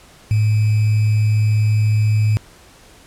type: tone with sample-and-hold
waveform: sine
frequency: 107.2 Hz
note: A2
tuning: 45 cents flat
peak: -12 dBFS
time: 0.31-2.37 s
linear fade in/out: 0 ms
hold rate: 2450 Hz
effects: pink hiss -46 dBFS RMS until 3.06 s + low-pass 11000 Hz 12 dB/octave